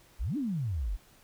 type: exponential two-way sweep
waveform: sine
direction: up then down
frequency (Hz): 40 to 311.1 to 40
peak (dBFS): -29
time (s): 0.19-0.97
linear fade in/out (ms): 20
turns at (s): 0.37
effects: pink hiss -60 dBFS RMS until 1.23 s